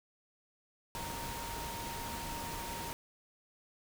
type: tone in noise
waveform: sine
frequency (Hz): 930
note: A#5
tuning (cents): -4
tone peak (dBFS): -43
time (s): 0.95-2.93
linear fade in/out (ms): 0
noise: pink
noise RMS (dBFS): -42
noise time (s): 0.95-2.93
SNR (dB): -4
effects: none